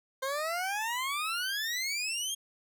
20% pulse exponential sweep, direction up, 520 to 3283 Hz, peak -26 dBFS, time 0.22-2.35 s, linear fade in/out 10 ms, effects none

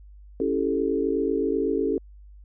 sine chord, A dominant seventh, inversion first, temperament equal, 277.2 / 329.6 / 392 / 440 Hz, C#4 / E4 / G4 / A4, 0 / 0 / 0 / 0 cents, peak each -27 / -29 / -27 / -26 dBFS, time 0.4-1.98 s, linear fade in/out 2 ms, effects added 50 Hz sine -44 dBFS peak until 2.44 s

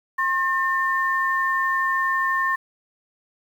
sine tone pair together, 1072.1 / 1803 Hz, C6 / A6, +42 / +42 cents, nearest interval major sixth, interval 900 cents, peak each -22 dBFS, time 0.18-2.56 s, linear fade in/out 10 ms, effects 8-bit

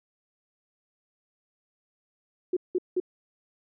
sine tone bursts, 363.1 Hz, F#4, 33 cents flat, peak -22 dBFS, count 3, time 2.53-3.001 s, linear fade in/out 5 ms, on 37 ms, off 180 ms, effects none

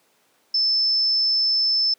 sine tone, 5270 Hz, E8, 1 cent flat, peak -17 dBFS, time 0.54-1.94 s, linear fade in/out 5 ms, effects pink hiss -62 dBFS RMS until 1.98 s + high-pass 300 Hz 12 dB/octave

